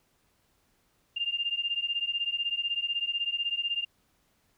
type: beating tone pair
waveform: sine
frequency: 2794 / 2810 Hz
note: F7 / F7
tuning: 0 / +10 cents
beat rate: 16 Hz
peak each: -31 dBFS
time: 1.16-3.85 s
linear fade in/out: 10 ms
effects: pink hiss -70 dBFS RMS until 4.57 s